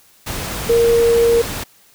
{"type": "tone in noise", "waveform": "sine", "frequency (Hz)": 466.2, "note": "A#4", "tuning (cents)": 0, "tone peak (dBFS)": -10, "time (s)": [0.69, 1.42], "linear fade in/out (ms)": 10, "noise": "pink", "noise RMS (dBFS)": -25, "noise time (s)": [0.26, 1.64], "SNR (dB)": 12, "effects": ["white hiss -51 dBFS RMS until 1.94 s"]}